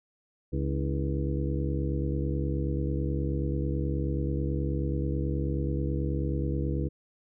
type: harmonic tone with a mistuned harmonic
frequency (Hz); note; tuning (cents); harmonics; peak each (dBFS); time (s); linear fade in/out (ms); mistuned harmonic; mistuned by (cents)
69.3; C#2; 0; 1 / 2 / 3 / 4 / 5 / 6 / 7; -30 / -31 / -38 / -38 / -35 / -40 / -39; 0.52-6.89; 20; 5; -110
effects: none